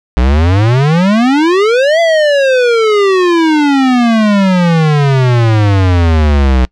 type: exponential two-way sweep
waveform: square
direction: up then down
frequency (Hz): 58.27 to 680 to 61.6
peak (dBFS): -7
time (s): 0.17-6.65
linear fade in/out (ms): 0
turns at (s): 2
effects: noise-tail reverb RT60 0.1 s tail -25 dB re dry + low-pass 4000 Hz 12 dB/octave